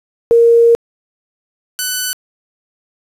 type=tone pair in turn; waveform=sine / 5% pulse; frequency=466.2 / 1497.3 Hz; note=A#4 / F#6; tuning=0 / +20 cents; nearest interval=octave + minor sixth; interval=2020 cents; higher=second; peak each=-5 dBFS; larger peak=neither; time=0.31-0.75 / 1.79-2.13 s; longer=first; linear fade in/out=0 ms; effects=resampled to 32000 Hz + 7-bit